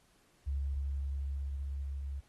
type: tone with level ramp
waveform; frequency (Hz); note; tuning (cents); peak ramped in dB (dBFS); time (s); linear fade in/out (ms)
sine; 69.2; C#2; -2; -31 to -36; 0.46-2.21; 20
effects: pink hiss -69 dBFS RMS until 2.28 s + AAC 32 kbps